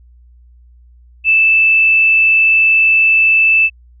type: tone with frequency modulation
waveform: sine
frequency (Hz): 2637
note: E7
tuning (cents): 0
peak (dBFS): -7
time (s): 1.24-3.7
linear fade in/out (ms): 50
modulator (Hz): 61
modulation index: 0.26
effects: added 60 Hz sine -41 dBFS peak until 4 s